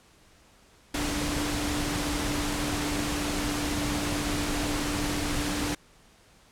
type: tone in noise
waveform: sine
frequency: 293.7 Hz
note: D4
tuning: in tune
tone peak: -31 dBFS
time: 0.94-5.75 s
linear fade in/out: 5 ms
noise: pink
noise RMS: -30 dBFS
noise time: 0.94-5.75 s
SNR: -4 dB
effects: pink hiss -58 dBFS RMS until 6.51 s + low-pass 10000 Hz 12 dB/octave